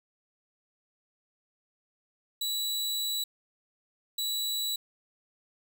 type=tone bursts at uneven times; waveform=sawtooth; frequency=3930 Hz; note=B7; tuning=9 cents flat; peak=-26 dBFS; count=2; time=2.41-3.24 / 4.18-4.76 s; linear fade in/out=5 ms; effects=none